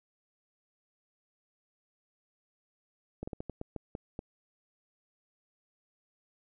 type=slowing click train; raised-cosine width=2 ms; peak=-24 dBFS; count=9; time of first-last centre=3.23-4.191 s; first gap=45 ms; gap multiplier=1.27; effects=none